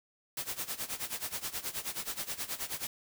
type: noise with tremolo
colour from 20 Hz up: white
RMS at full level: -35 dBFS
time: 0.37-2.87 s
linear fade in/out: 2 ms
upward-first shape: sine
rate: 9.4 Hz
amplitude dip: 85%
effects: none